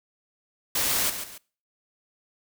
white noise with echo, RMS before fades -25 dBFS, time 0.75-1.1 s, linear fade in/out 5 ms, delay 140 ms, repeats 2, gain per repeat -9 dB, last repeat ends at 1.38 s, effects noise-tail reverb RT60 0.4 s tail -23 dB re dry

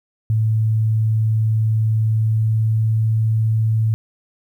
sine tone with pitch glide, 110 to 110.7 Hz, A2 to A2, 0 to +11 cents, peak -14 dBFS, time 0.3-3.94 s, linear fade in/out 0 ms, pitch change +11 cents, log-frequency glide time 2.04-3.11 s, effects 9-bit

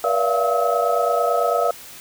sine tone cluster, 480.7 / 578 / 674 / 703 / 1286 Hz, B4 / D5 / E5 / F5 / E6, -47 / -28 / +38 / +11 / -43 cents, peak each -23 dBFS, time 0.04-1.71 s, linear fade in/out 2 ms, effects white hiss -40 dBFS RMS until 2 s

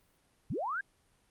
sine linear sweep, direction up, 77.78 to 1661.2 Hz, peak -32 dBFS, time 0.5-0.81 s, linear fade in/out 5 ms, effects pink hiss -70 dBFS RMS until 1.3 s + Opus 32 kbps

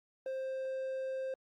triangle tone, 527 Hz, C5, 12 cents sharp, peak -33 dBFS, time 0.26-1.34 s, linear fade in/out 2 ms, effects Opus 32 kbps

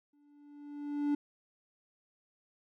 triangle tone with exponential growth, 290.6 Hz, D4, 18 cents flat, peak -24 dBFS, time 0.13-1.15 s, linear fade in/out 5 ms, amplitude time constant 220 ms, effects none

